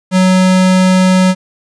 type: tone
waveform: square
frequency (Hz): 185.7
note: F#3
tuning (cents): +7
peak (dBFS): -7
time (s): 0.11-1.35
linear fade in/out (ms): 50
effects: resampled to 22050 Hz + 8-bit